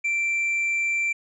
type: tone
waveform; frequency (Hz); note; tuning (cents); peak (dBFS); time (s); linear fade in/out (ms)
triangle; 2349; D7; 0; -20; 0.04-1.13; 10
effects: resampled to 22050 Hz